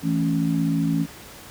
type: chord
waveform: sine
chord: A major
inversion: second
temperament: equal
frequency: 164.81 / 220 / 277.2 Hz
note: E3 / A3 / C#4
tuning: 0 / 0 / 0 cents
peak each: -22 / -27 / -23 dBFS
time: 0.02-1.07 s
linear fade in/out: 50 ms
effects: pink hiss -42 dBFS RMS until 1.5 s + high-pass 60 Hz 12 dB/octave